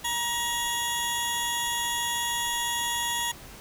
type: tone pair together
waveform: 20% pulse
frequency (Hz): 946 / 3371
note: A#5 / G#7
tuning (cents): +25 / +25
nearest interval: octave + minor seventh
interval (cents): 2200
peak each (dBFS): -24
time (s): 0.04-3.32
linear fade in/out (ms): 10
effects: pink hiss -46 dBFS RMS until 3.6 s